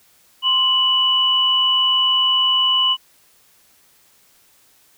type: tone pair together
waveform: sine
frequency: 1046.5 / 2960 Hz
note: C6 / F#7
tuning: 0 / 0 cents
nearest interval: octave + tritone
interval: 1800 cents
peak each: -22 / -14 dBFS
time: 0.42-2.97 s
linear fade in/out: 50 ms
effects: white hiss -55 dBFS RMS until 4.97 s